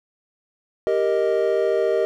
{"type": "chord", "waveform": "triangle", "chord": "Eb major", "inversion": "first", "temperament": "equal", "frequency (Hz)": [392, 466.2, 622.3], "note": ["G4", "Bb4", "Eb5"], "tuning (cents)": [0, 0, 0], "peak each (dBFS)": -20, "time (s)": [0.87, 2.05], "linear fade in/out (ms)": 0, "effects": []}